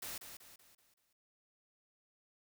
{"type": "noise with echo", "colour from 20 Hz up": "white", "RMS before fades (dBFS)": -44, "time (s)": [0.02, 0.18], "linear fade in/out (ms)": 5, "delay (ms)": 190, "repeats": 5, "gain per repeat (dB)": -7, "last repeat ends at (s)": 1.13, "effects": []}